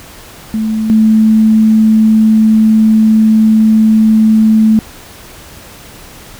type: tone pair in turn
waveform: sine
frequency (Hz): 218.9 / 218.9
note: A3 / A3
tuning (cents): -9 / -9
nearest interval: unison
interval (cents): 0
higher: neither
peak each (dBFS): -11 / -4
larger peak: second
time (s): 0.54-0.9 / 0.9-4.79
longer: second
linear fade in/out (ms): 0
effects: pink hiss -34 dBFS RMS until 6.39 s